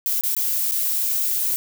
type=noise with dropouts; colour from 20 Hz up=violet; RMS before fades=-22 dBFS; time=0.06-1.56 s; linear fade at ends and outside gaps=0 ms; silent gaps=0.21-0.236 / 0.35-0.366 / 0.712-0.72 s; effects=none